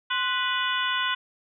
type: harmonic tone with a mistuned harmonic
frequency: 493.9 Hz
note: B4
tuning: in tune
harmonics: 2 / 3 / 4 / 5 / 6 / 7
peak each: -29 / -28 / -34 / -36 / -30 / -32 dBFS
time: 0.1-1.15 s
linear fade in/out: 10 ms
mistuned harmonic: 2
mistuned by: +90 cents
effects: none